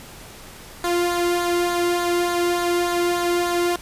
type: tone with flanger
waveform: sawtooth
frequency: 349.2 Hz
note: F4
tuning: in tune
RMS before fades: -21 dBFS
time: 0.84-3.76 s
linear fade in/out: 2 ms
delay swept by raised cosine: 0.36 to 1.25 ms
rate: 3.4 Hz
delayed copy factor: -0.6
effects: pink hiss -41 dBFS RMS until 3.81 s + resampled to 32000 Hz